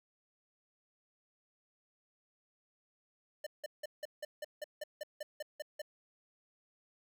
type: tone bursts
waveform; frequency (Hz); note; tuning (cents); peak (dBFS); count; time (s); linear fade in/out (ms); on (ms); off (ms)
square; 599; D5; +34; -39; 13; 3.44-5.818; 5; 26; 170
effects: none